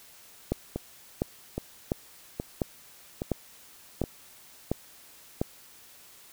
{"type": "two click trains", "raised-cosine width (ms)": 2, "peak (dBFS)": [-12, -17], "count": [8, 5], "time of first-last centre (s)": [[0.52, 5.415], [0.76, 4.039]], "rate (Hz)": [1.43, 1.22], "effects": ["white hiss -53 dBFS RMS until 6.32 s"]}